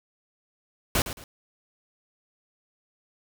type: noise with echo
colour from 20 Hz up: pink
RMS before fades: -23 dBFS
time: 0.95-1.02 s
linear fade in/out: 2 ms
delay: 110 ms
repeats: 2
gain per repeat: -11 dB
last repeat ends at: 1.24 s
effects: none